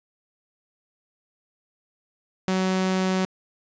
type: tone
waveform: sawtooth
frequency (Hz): 187.4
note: F#3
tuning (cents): +22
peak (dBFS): -17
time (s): 2.48-3.25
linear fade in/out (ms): 0
effects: resampled to 16000 Hz + 9-bit